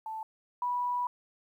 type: tone pair in turn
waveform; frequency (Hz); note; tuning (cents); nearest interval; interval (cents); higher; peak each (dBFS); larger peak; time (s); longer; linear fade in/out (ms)
sine; 880 / 980.1; A5 / B5; 0 / -13; major second; 187; second; -35 / -28; second; 0.06-0.23 / 0.62-1.07; second; 2
effects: 11-bit